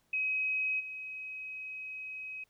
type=tone with level steps; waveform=sine; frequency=2538 Hz; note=D#7; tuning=34 cents sharp; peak=-29 / -39 dBFS; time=0.13-2.44 s; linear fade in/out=5 ms; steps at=0.79 s; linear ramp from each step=20 ms; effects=pink hiss -73 dBFS RMS until 2.49 s